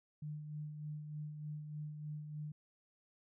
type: tone with tremolo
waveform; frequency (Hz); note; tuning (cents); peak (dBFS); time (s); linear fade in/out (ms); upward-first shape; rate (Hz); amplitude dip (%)
sine; 150.7; D3; +45; -40; 0.22-2.52; 5; sine; 3.3; 45
effects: none